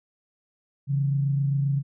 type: tone pair together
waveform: sine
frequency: 138.59 / 166.15 Hz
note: C#3 / E3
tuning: 0 / +14 cents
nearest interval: minor third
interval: 314 cents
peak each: -21 / -33 dBFS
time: 0.87-1.83 s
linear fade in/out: 50 ms
effects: none